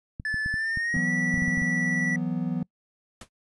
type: clicks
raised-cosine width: 5 ms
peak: -22 dBFS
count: 12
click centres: 0.199 / 0.343 / 0.461 / 0.541 / 0.773 / 0.966 / 1.342 / 1.376 / 1.422 / 1.48 / 1.576 / 1.619 s
type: tone with pitch glide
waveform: triangle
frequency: 1740 to 1953.1 Hz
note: A6 to B6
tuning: -20 to -20 cents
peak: -24 dBFS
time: 0.25-2.16 s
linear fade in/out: 2 ms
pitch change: +200 cents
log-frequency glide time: 0.51-1.1 s
type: chord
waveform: triangle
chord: E suspended second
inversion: none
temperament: equal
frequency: 164.81 / 185 / 246.9 Hz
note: E3 / F#3 / B3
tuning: 0 / 0 / 0 cents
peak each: -28 dBFS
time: 0.94-2.63 s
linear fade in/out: 2 ms
type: noise with exponential decay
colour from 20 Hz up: pink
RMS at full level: -35 dBFS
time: 3.21-3.29 s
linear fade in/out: 5 ms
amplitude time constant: 16 ms
effects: noise-tail reverb RT60 0.1 s tail -25 dB re dry + resampled to 24000 Hz